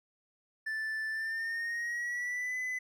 triangle tone with pitch glide, 1760 to 2010 Hz, A6 to B6, 0 to +30 cents, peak -31 dBFS, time 0.66-2.79 s, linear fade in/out 10 ms, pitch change +230 cents, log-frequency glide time 1.1-2.56 s, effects none

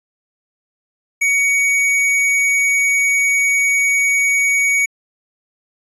sine tone with tanh clipping, 2245 Hz, C#7, 21 cents sharp, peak -14 dBFS, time 1.21-4.86 s, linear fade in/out 10 ms, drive 18 dB, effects resampled to 24000 Hz

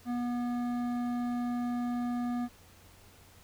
triangle tone with hard clipping, 242.5 Hz, B3, 31 cents flat, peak -32 dBFS, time 0.05-2.49 s, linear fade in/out 50 ms, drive 15 dB, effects added 90 Hz sine -60 dBFS peak until 3.43 s + pink hiss -58 dBFS RMS until 3.43 s

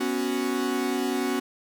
45% pulse chord, B suspended second, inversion none, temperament equal, 246.9 / 277.2 / 370 Hz, B3 / C#4 / F#4, 0 / 0 / 0 cents, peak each -29 dBFS, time 0-1.4 s, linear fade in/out 10 ms, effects none

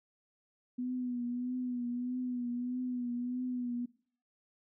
sine tone with vibrato, 246.9 Hz, B3, in tune, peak -33 dBFS, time 0.78-3.86 s, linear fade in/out 10 ms, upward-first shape triangle, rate 1.6 Hz, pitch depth 48 cents each way, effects noise-tail reverb RT60 0.5 s tail -20 dB re dry

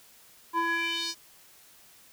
square tone with band-pass filter sweep, 334.7 Hz, E4, 26 cents sharp, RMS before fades -29 dBFS, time 0.53-1.15 s, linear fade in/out 50 ms, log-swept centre 980 to 5600 Hz, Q 3.3, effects white hiss -56 dBFS RMS until 2.12 s

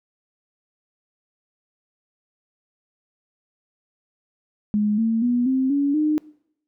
sine tone with pitch steps, 209.4 / 225.7 / 243.3 / 262.3 / 282.8 / 304.8 Hz, G#3 / A3 / B3 / C4 / C#4 / D#4, +15 / +44 / -26 / +4 / +35 / -36 cents, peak -17 dBFS, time 4.74-6.18 s, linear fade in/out 0 ms, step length 240 ms, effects noise-tail reverb RT60 0.7 s tail -22 dB re dry

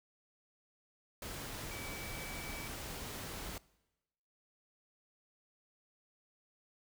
sine tone in noise, 2293 Hz, D7, 42 cents flat, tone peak -48 dBFS, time 1.71-2.68 s, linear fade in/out 2 ms, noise pink, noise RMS -44 dBFS, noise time 1.22-3.58 s, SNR -7 dB, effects noise-tail reverb RT60 1.0 s tail -22 dB re dry

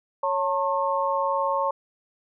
sine tone cluster, 554 / 898 / 1079 Hz, C#5 / A5 / C#6, -1 / +35 / -47 cents, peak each -26 dBFS, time 0.23-1.71 s, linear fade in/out 5 ms, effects none

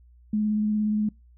sine tone with vibrato, 212.2 Hz, G#3, 38 cents sharp, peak -21 dBFS, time 0.33-1.09 s, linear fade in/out 5 ms, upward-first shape sine, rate 17 Hz, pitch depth 14 cents each way, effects noise-tail reverb RT60 0.2 s tail -25 dB re dry + added 60 Hz sine -51 dBFS peak until 1.37 s

